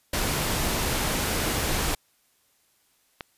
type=noise; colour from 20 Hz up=pink; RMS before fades=-26 dBFS; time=0.13-1.95 s; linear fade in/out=5 ms
type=click; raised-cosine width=0.3 ms; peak=-17 dBFS; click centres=3.208 s
effects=white hiss -66 dBFS RMS until 3.37 s + resampled to 32000 Hz